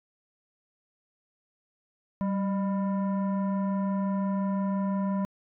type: tone with frequency modulation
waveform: sine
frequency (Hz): 193.3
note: G3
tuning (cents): -24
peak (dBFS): -24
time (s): 2.21-5.25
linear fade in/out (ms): 0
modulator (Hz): 799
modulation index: 0.53
effects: tanh soft clip ceiling -21 dBFS